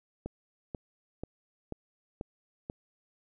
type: click train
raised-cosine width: 2 ms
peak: -23 dBFS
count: 6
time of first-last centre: 0.26-2.699 s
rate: 2.05 Hz
effects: none